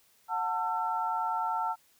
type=tone cluster; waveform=sine; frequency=732 / 895 / 1345 Hz; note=F#5 / A5 / E6; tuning=-19 / +29 / +34 cents; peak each=-35 / -30 / -34 dBFS; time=0.28-1.76 s; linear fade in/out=50 ms; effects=white hiss -65 dBFS RMS until 1.99 s